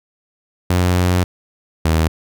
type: tone pair in turn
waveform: sawtooth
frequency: 89.9 / 80.09 Hz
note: F#2 / E2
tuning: -49 / -49 cents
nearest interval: major second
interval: 200 cents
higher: first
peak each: -9 dBFS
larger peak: neither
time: 0.7-1.24 / 1.85-2.08 s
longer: first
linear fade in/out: 5 ms
effects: none